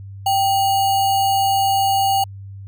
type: tone with sample-and-hold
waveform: sine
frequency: 783 Hz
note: G5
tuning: 2 cents flat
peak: -14 dBFS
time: 0.26-2.24 s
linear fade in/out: 5 ms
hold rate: 3675 Hz
effects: added 98 Hz sine -32 dBFS peak until 2.67 s